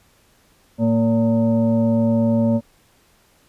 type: tone with frequency modulation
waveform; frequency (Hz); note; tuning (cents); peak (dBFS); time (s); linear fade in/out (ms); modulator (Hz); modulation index
sine; 229.3; A#3; -28; -14; 0.78-2.61; 50; 342; 0.84
effects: pink hiss -57 dBFS RMS until 3.48 s + resampled to 32000 Hz